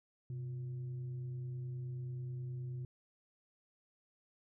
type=tone with frequency modulation; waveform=sine; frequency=127.7 Hz; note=C3; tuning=42 cents flat; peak=-39 dBFS; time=0.3-2.85 s; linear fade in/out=2 ms; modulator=226 Hz; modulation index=0.25; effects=none